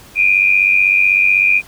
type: tone pair together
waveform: sine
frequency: 2381 / 2477 Hz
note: D7 / D#7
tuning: +23 / -8 cents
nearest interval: minor second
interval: 69 cents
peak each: -12 dBFS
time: 0.15-1.62 s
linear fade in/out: 50 ms
effects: pink hiss -41 dBFS RMS until 1.67 s